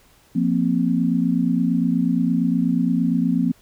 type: chord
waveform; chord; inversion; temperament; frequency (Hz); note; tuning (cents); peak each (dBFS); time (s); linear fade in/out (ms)
sine; F suspended fourth; none; equal; 174.61 / 233.1 / 261.6; F3 / Bb3 / C4; 0 / 0 / 0; -21; 0.35-3.52; 10
effects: pink hiss -55 dBFS RMS until 3.61 s